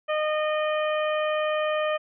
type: harmonic tone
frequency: 613 Hz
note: D#5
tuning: 26 cents flat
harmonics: 1 / 2 / 3 / 4 / 5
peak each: -24 / -30 / -34 / -36 / -38 dBFS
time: 0.08-1.98 s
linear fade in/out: 20 ms
effects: none